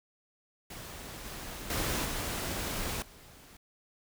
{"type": "noise with level steps", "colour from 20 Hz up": "pink", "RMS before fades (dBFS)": [-44, -42, -32, -35, -54], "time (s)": [0.7, 3.57], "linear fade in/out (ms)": 5, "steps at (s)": [1.25, 1.7, 2.05, 3.02], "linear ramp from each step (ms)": 2, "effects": []}